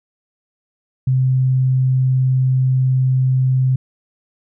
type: tone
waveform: sine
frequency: 129.9 Hz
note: C3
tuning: 12 cents flat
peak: -12 dBFS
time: 1.07-3.76 s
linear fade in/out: 5 ms
effects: none